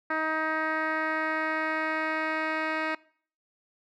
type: tone with low-pass filter sweep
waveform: 10% pulse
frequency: 315 Hz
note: D#4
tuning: 21 cents sharp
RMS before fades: -29 dBFS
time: 0.1-2.95 s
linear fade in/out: 5 ms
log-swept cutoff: 1700 to 2600 Hz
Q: 2.2
effects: noise-tail reverb RT60 0.5 s tail -22 dB re dry